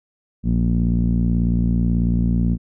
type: tone with low-pass filter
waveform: sawtooth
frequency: 58.27 Hz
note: A#1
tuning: in tune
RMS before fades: -18 dBFS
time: 0.43-2.58 s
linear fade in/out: 50 ms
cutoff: 210 Hz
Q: 4.7
effects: none